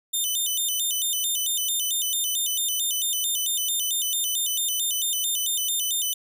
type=tone with vibrato; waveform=10% pulse; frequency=3300 Hz; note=G#7; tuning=12 cents flat; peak=-16 dBFS; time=0.13-6.14 s; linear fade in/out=10 ms; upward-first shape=square; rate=4.5 Hz; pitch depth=160 cents each way; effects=none